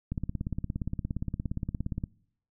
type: click train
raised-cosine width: 5 ms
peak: -19 dBFS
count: 34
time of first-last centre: 0.12-2.039 s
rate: 17.2 Hz
effects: noise-tail reverb RT60 0.7 s tail -25 dB re dry